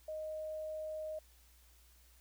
sine tone, 622.3 Hz, D#5, in tune, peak -39 dBFS, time 0.08-1.19 s, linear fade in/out 5 ms, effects added 60 Hz sine -63 dBFS peak until 2.2 s + white hiss -67 dBFS RMS until 2.2 s

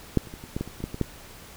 clicks, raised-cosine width 3 ms, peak -6 / -29 / -24 / -27 / -15 / -15 / -26 / -25 / -16 / -20 / -10 dBFS, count 11, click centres 0.173 / 0.272 / 0.339 / 0.439 / 0.565 / 0.61 / 0.676 / 0.804 / 0.84 / 0.944 / 1.013 s, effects pink hiss -46 dBFS RMS until 1.56 s

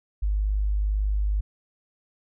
sine tone, 51 Hz, G#1, 31 cents flat, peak -21 dBFS, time 0.22-1.41 s, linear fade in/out 10 ms, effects none

